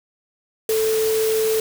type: tone in noise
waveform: sine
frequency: 440 Hz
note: A4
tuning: in tune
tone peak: -17 dBFS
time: 0.69-1.6 s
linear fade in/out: 2 ms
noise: white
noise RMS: -28 dBFS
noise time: 0.69-1.6 s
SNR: +8 dB
effects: none